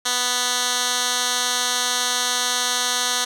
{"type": "tone with band-pass filter", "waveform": "10% pulse", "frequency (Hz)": 247.3, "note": "B3", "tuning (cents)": 3, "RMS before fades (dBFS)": -22, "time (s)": [0.05, 3.25], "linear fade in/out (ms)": 10, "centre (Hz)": 5400, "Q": 1, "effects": []}